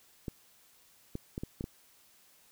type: clicks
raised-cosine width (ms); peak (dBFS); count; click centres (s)
3; -23; 6; 0.282 / 1.154 / 1.379 / 1.435 / 1.609 / 1.641
effects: white hiss -63 dBFS RMS until 2.51 s